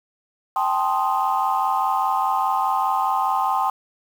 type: chord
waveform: sine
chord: A half-diminished seventh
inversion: third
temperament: equal with one note detuned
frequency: 784 / 868.9 / 1046.5 / 1244.5 Hz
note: G5 / A5 / C6 / Eb6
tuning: 0 / -22 / 0 / 0 cents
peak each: -22 / -24 / -22 / -26 dBFS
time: 0.56-3.7 s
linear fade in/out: 2 ms
effects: tanh soft clip ceiling -10 dBFS + 7-bit